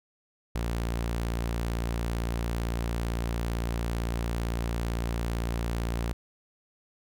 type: tone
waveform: sawtooth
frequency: 57.8 Hz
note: A#1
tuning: 14 cents flat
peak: -24 dBFS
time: 0.55-6.13 s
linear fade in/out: 5 ms
effects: none